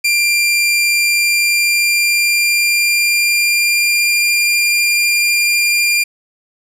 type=tone with pitch glide; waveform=sawtooth; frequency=2381 to 2396 Hz; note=D7 to D7; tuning=+23 to +34 cents; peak=-8 dBFS; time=0.04-6.04 s; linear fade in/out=10 ms; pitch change=+11 cents; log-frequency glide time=0.94-4.23 s; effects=resampled to 32000 Hz + 8-bit